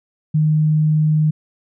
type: tone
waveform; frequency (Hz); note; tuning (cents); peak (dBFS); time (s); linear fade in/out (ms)
sine; 154.1; D#3; -16; -12; 0.34-1.31; 10
effects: none